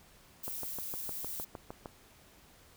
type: noise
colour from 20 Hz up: violet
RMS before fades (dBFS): -40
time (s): 0.43-1.45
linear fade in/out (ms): 10
type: click train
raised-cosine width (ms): 1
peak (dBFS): -27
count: 10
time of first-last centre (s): 0.48-1.858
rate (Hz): 6.53
effects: pink hiss -60 dBFS RMS until 2.76 s